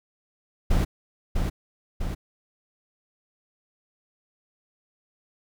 brown noise with echo, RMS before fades -20 dBFS, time 0.7-0.85 s, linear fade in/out 10 ms, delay 650 ms, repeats 2, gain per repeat -4 dB, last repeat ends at 2.15 s, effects none

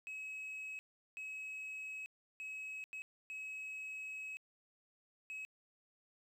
sine tone bursts at uneven times, 2562 Hz, E7, 50 cents flat, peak -40 dBFS, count 6, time 0.07-0.79 / 1.17-2.06 / 2.4-2.84 / 2.93-3.02 / 3.3-4.37 / 5.3-5.45 s, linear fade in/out 0 ms, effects tanh soft clip ceiling -42 dBFS + 12-bit

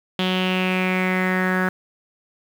sawtooth tone with low-pass filter sweep, 185 Hz, F#3, in tune, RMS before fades -21 dBFS, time 0.19-1.69 s, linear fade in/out 2 ms, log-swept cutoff 3300 to 1600 Hz, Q 5.6, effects 7-bit

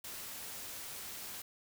white noise, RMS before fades -45 dBFS, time 0.04-1.42 s, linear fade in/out 5 ms, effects none

